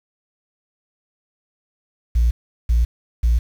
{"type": "tone bursts", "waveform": "sine", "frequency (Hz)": 58.27, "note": "A#1", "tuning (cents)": 0, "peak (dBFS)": -11, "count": 3, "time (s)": [2.15, 3.39], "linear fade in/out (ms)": 10, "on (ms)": 160, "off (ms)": 380, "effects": ["tanh soft clip ceiling -10 dBFS", "7-bit"]}